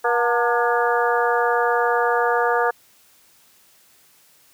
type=harmonic tone with a mistuned harmonic; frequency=239.4 Hz; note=A#3; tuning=46 cents sharp; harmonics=2 / 3 / 4 / 5 / 6 / 7; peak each=-21 / -23 / -24 / -25 / -26 / -26 dBFS; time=0.04-2.71 s; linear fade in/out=10 ms; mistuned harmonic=4; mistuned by=-88 cents; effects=white hiss -55 dBFS RMS until 4.53 s + high-pass 60 Hz 12 dB/octave